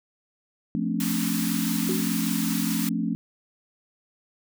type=chord; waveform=sine; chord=D minor seventh; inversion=first; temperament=equal with one note detuned; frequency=174.61 / 220 / 261.6 / 286.5 Hz; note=F3 / A3 / C4 / D4; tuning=0 / 0 / 0 / -43 cents; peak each=-29 / -27 / -31 / -31 dBFS; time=0.75-3.15 s; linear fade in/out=0 ms
type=high-pass noise; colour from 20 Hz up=white; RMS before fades=-32 dBFS; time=1-2.89 s; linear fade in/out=2 ms; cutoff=830 Hz; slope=96 dB/octave
type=tone with exponential decay; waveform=sine; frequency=369.8 Hz; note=F#4; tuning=1 cent flat; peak=-24 dBFS; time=1.89-2.2 s; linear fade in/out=1 ms; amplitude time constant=66 ms
effects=none